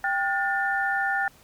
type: tone cluster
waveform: sine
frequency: 787 / 1438 / 1783 Hz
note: G5 / F#6 / A6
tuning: +7 / -50 / +22 cents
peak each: -27 dBFS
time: 0.04-1.28 s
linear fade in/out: 2 ms
effects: pink hiss -55 dBFS RMS until 1.43 s